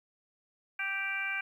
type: harmonic tone with a mistuned harmonic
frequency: 391.2 Hz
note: G4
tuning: 4 cents flat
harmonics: 2 / 3 / 4 / 5 / 6 / 7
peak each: -46 / -46 / -35 / -44 / -34 / -44 dBFS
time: 0.79-1.41 s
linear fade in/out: 5 ms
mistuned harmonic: 7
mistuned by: +20 cents
effects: 11-bit